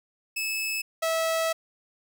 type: tone pair in turn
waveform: sawtooth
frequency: 2604 / 651 Hz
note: E7 / E5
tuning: -22 / -22 cents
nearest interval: 2 octaves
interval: 2400 cents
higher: first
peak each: -24 / -20 dBFS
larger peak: second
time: 0.36-0.82 / 1.02-1.53 s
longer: second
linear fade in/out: 10 ms
effects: none